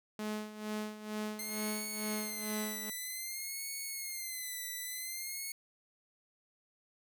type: tone with tremolo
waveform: sawtooth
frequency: 213.1 Hz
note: G#3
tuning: 45 cents sharp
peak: -31 dBFS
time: 0.19-2.9 s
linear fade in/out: 2 ms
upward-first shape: sine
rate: 2.2 Hz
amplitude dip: 75%
type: tone with vibrato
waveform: 5% pulse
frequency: 2093 Hz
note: C7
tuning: in tune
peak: -29 dBFS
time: 1.39-5.52 s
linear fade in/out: 2 ms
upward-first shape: sine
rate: 0.53 Hz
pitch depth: 97 cents each way
effects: none